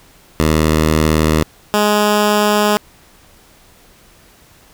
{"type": "tone pair in turn", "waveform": "10% pulse", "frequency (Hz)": [78.2, 208.8], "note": ["D#2", "G#3"], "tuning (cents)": [9, 10], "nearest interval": "octave + perfect fourth", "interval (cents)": 1701, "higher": "second", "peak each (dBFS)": -3, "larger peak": "neither", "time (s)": [[0.4, 1.43], [1.74, 2.77]], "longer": "neither", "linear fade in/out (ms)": 0, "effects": ["pink hiss -47 dBFS RMS until 4.73 s"]}